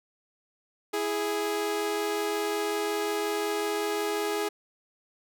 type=tone pair together; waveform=sawtooth; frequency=329.8 / 415.3 Hz; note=E4 / G#4; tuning=+1 / 0 cents; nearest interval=major third; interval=399 cents; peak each=-30 / -24 dBFS; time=0.93-4.49 s; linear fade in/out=10 ms; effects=none